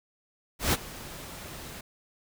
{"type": "noise with ADSR envelope", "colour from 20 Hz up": "pink", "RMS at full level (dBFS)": -23, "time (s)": [0.59, 1.81], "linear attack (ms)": 140, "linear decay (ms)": 33, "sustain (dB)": -19, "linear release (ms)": 6, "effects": []}